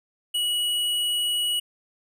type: tone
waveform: square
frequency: 2922 Hz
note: F#7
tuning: 22 cents flat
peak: -23 dBFS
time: 0.34-1.6 s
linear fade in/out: 10 ms
effects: none